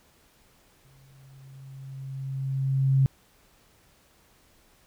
sine tone with exponential growth, 134.6 Hz, C3, 49 cents sharp, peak -16 dBFS, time 0.85-3.06 s, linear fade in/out 0 ms, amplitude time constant 480 ms, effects pink hiss -61 dBFS RMS until 4.86 s

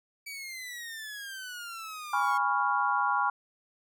sawtooth exponential sweep, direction down, 2300 to 1086 Hz, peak -35 dBFS, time 0.26-2.38 s, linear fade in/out 10 ms
sine chord, C# dominant seventh, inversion second, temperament equal with one note detuned, 822.5 / 987.8 / 1108.7 / 1396.9 Hz, G#5 / B5 / C#6 / E#6, -17 / 0 / 0 / 0 cents, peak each -30 dBFS, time 2.13-3.3 s, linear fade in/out 5 ms
effects none

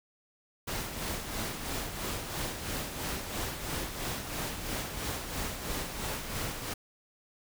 pink noise with tremolo, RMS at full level -34 dBFS, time 0.67-6.74 s, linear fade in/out 10 ms, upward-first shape sine, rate 3 Hz, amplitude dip 50%, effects none

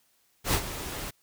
pink noise with ADSR envelope, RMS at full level -23 dBFS, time 0.44-1.11 s, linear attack 93 ms, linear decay 71 ms, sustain -13 dB, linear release 13 ms, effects white hiss -68 dBFS RMS until 1.22 s

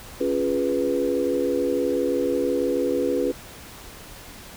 sine chord, C# dominant seventh, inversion none, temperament equal, 277.2 / 349.2 / 415.3 / 493.9 Hz, C#4 / E#4 / G#4 / B4, 0 / 0 / 0 / 0 cents, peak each -26 / -27 / -27 / -24 dBFS, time 0.2-3.32 s, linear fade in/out 10 ms, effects pink hiss -42 dBFS RMS until 4.56 s

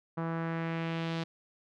sawtooth tone with low-pass filter sweep, 164.81 Hz, E3, in tune, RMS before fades -34 dBFS, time 0.17-1.24 s, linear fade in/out 10 ms, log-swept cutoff 1200 to 4100 Hz, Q 1.7, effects none

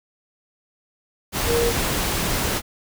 sine tone in noise, 470 Hz, A#4, 14 cents sharp, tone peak -19 dBFS, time 1.46-1.73 s, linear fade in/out 50 ms, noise pink, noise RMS -23 dBFS, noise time 1.32-2.62 s, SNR +1 dB, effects none

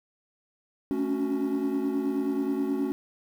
triangle chord, D major seventh, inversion second, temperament equal with one note detuned, 220 / 277.2 / 286.6 / 370 Hz, A3 / C#4 / D4 / F#4, 0 / 0 / -42 / 0 cents, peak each -31 / -25 / -30 / -29 dBFS, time 0.91-2.92 s, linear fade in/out 0 ms, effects tanh soft clip ceiling -18 dBFS + 9-bit

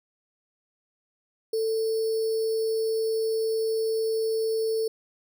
sine tone with sample-and-hold, 444.5 Hz, A4, 18 cents sharp, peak -23 dBFS, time 1.53-4.88 s, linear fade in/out 5 ms, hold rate 4900 Hz, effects none

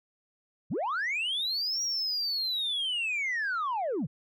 sine linear two-way sweep, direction up then down, 93.9 to 5710 to 110.9 Hz, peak -26 dBFS, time 0.7-4.07 s, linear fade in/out 20 ms, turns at 1.82 s, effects tanh soft clip ceiling -26 dBFS

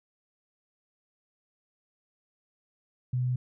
sine tone, 125.5 Hz, B2, 28 cents sharp, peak -25 dBFS, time 3.13-3.36 s, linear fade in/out 5 ms, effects none

